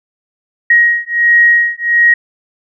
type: beating tone pair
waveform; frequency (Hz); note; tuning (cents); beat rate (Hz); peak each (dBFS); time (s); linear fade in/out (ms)
sine; 1887 / 1888.4; A#6 / A#6; +21 / +22; 1.4; -10; 0.7-2.14; 5
effects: none